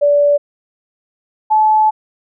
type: tone pair in turn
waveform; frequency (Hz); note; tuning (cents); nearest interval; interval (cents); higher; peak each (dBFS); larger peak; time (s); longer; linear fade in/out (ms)
sine; 579 / 863.5; D5 / A5; -25 / -33; perfect fifth; 692; second; -8; neither; 0.01-0.38 / 1.5-1.91; second; 20
effects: none